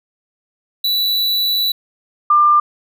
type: tone pair in turn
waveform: square / sine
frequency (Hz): 3951 / 1194.1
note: B7 / D6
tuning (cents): 0 / +28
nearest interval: octave + major sixth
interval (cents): 2072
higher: first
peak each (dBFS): -15 / -8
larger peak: second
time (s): 0.84-1.72 / 2.3-2.6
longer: first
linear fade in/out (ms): 5
effects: none